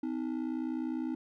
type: ring-modulated tone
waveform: triangle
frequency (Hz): 285.5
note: D4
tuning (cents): -49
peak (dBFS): -27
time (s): 0.03-1.15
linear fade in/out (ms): 2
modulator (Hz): 30
effects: none